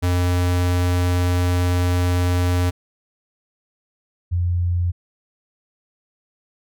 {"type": "tone pair in turn", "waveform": ["square", "sine"], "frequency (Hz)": [89.1, 87.77], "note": ["F2", "F2"], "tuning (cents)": [35, 9], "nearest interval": "unison", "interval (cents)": 26, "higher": "first", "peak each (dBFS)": -17, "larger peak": "neither", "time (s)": [[0.02, 2.71], [4.31, 4.92]], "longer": "first", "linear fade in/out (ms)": 20, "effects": []}